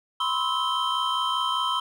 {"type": "tone cluster", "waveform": "triangle", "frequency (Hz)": [998, 1063, 1300, 3126], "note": ["B5", "C6", "E6", "G7"], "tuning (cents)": [18, 27, -24, -6], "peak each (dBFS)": -27, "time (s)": [0.2, 1.8], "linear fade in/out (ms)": 5, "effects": []}